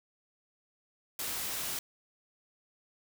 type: noise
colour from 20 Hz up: white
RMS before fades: -36 dBFS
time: 1.19-1.79 s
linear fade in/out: 2 ms
effects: none